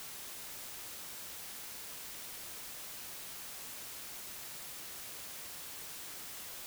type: silence
effects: white hiss -46 dBFS RMS until 6.66 s